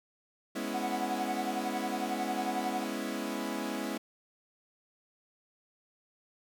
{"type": "chord", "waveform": "sawtooth", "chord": "C# minor seventh", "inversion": "second", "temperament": "equal", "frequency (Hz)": [207.7, 246.9, 277.2, 329.6], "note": ["G#3", "B3", "C#4", "E4"], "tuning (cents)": [0, 0, 0, 0], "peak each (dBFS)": -35, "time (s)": [0.55, 3.98], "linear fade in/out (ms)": 10}
{"type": "tone with tremolo", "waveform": "triangle", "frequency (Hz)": 740, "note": "F#5", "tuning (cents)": 0, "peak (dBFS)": -28, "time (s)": [0.74, 2.84], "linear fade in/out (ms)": 2, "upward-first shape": "triangle", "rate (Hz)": 11, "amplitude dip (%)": 100}
{"effects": []}